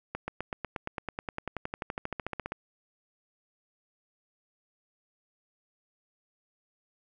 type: accelerating click train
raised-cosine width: 0.5 ms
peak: -18 dBFS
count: 27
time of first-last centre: 0.15-2.52 s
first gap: 130 ms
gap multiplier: 0.97
effects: none